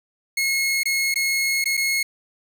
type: tone with dropouts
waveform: sawtooth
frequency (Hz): 2169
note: C#7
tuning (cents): -38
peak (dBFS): -16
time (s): 0.37-2.03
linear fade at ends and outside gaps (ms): 5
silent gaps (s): 0.834-0.855 / 1.142-1.157 / 1.642-1.656 / 1.77-1.774
effects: none